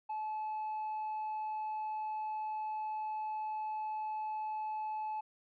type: tone with tanh clipping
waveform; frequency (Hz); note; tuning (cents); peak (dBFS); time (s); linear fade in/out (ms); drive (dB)
sine; 862; A5; -36; -36; 0.09-5.21; 10; 1
effects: none